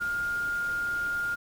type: tone in noise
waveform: sine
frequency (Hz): 1412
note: F6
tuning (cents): +19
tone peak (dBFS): -27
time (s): 0-1.36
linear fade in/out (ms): 20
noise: pink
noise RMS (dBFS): -45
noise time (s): 0-1.36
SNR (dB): +15
effects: none